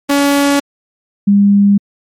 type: tone pair in turn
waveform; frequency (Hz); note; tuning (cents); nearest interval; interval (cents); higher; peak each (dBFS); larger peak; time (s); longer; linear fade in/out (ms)
sawtooth / sine; 282.9 / 201.4; C#4 / G3; +35 / +47; tritone; 588; first; -5; neither; 0.09-0.6 / 1.27-1.78; neither; 10
effects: MP3 64 kbps